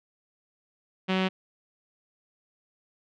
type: tone with low-pass filter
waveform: sawtooth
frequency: 187.9 Hz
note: F#3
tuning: 27 cents sharp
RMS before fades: -26 dBFS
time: 1.08-1.29 s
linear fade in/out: 20 ms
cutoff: 3000 Hz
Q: 2.6
effects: none